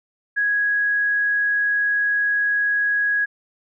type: tone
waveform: sine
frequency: 1661.2 Hz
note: G#6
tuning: in tune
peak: -17 dBFS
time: 0.36-3.26 s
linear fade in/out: 20 ms
effects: none